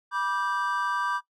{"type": "chord", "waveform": "triangle", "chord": "G major", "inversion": "first", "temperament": "equal with one note detuned", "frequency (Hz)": [977, 1174.7, 1568], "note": ["B5", "D6", "G6"], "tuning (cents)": [-19, 0, 0], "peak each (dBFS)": [-29, -27, -29], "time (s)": [0.11, 1.21], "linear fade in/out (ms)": 50, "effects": ["noise-tail reverb RT60 0.1 s tail -17 dB re dry"]}